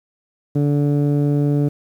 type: tone with low-pass filter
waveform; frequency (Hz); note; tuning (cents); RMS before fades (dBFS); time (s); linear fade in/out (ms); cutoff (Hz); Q
15% pulse; 144.9; D3; -23; -17; 0.55-1.69; 10; 320; 0.63
effects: 8-bit